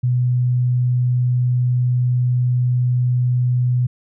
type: tone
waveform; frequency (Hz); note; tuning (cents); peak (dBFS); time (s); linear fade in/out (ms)
sine; 124.2; B2; +10; -14; 0.03-3.87; 10
effects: none